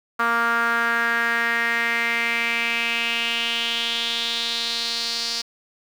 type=tone with band-pass filter sweep; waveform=sawtooth; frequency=233.1 Hz; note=A#3; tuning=in tune; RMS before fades=-23 dBFS; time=0.19-5.42 s; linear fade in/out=10 ms; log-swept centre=1300 to 4800 Hz; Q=4.4; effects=7-bit